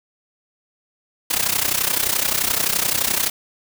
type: noise with amplitude modulation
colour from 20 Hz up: white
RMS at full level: -17 dBFS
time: 1.3-3.3 s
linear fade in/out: 10 ms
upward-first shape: sine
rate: 31.6 Hz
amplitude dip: 80%
effects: none